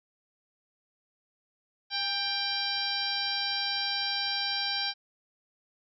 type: harmonic tone with a mistuned harmonic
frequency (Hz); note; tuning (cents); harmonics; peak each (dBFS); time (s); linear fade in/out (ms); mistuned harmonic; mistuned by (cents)
788; G5; +9; 1 / 2 / 3 / 4 / 5 / 6 / 7; -38 / -37 / -39 / -36 / -34 / -34 / -37; 1.9-4.94; 50; 1; +42
effects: none